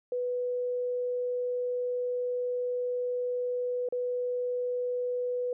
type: tone with dropouts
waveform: sine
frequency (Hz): 493.9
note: B4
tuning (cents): 0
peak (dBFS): -28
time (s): 0.12-5.53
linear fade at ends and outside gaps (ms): 2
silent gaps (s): 3.888-3.924
effects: none